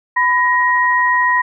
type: tone pair together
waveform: sine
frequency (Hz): 999 / 1885.9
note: B5 / A#6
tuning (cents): +20 / +20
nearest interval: major seventh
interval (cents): 1100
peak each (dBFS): -14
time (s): 0.16-1.42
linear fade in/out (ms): 10
effects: none